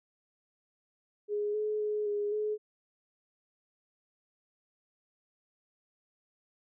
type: tone with pitch steps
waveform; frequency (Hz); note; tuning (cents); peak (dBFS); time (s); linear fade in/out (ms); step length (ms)
sine; 415.5 / 425.6 / 421.9 / 412.6 / 424.6; G#4 / G#4 / G#4 / G#4 / G#4; +1 / +42 / +27 / -11 / +38; -29; 1.28-2.58; 50; 260
effects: none